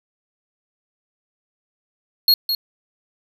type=tone with echo; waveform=square; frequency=4300 Hz; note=C8; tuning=47 cents sharp; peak=-11 dBFS; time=2.28-2.34 s; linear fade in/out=2 ms; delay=210 ms; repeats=1; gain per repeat=-8 dB; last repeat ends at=2.55 s; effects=none